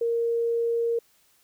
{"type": "tone", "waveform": "sine", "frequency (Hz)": 465.5, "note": "A#4", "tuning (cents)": -2, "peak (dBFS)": -22, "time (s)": [0.01, 0.99], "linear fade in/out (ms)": 5, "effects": ["white hiss -63 dBFS RMS until 1.43 s"]}